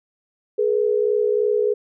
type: tone pair together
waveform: sine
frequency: 421.2 / 484.3 Hz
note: G#4 / B4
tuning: +24 / -34 cents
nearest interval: major second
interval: 242 cents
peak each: -18 / -21 dBFS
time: 0.58-1.74 s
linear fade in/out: 10 ms
effects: none